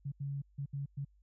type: tone bursts at uneven times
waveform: sine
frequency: 140 Hz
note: C#3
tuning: 18 cents sharp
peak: -35 dBFS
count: 5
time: 0.05-0.12 / 0.2-0.42 / 0.58-0.66 / 0.73-0.86 / 0.97-1.05 s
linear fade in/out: 10 ms
effects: added 50 Hz sine -63 dBFS peak until 1.22 s